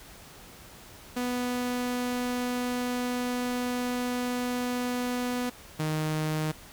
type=tone pair in turn; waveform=sawtooth; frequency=246.9 / 155.19 Hz; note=B3 / D#3; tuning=0 / -4 cents; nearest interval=minor sixth; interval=804 cents; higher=first; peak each=-24 / -23 dBFS; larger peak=second; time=1.16-5.5 / 5.79-6.52 s; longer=first; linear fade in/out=10 ms; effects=pink hiss -49 dBFS RMS until 6.72 s